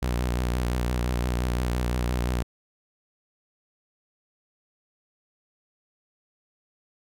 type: tone with vibrato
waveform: sawtooth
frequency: 61 Hz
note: B1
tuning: 21 cents flat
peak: -20 dBFS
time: 0.02-2.43 s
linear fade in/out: 10 ms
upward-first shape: sine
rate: 5.8 Hz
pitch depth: 55 cents each way
effects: none